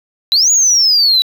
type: exponential two-way sweep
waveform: sine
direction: up then down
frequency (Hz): 3892 to 6910 to 3892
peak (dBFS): -6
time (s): 0.32-1.22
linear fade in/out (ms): 0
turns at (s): 0.51
effects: tanh soft clip ceiling -5 dBFS + 8-bit